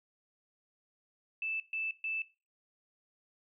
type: tone bursts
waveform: sine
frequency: 2637 Hz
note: E7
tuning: in tune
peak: -33 dBFS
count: 3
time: 1.42-2.22 s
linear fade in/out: 2 ms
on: 180 ms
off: 130 ms
effects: noise-tail reverb RT60 0.3 s tail -18 dB re dry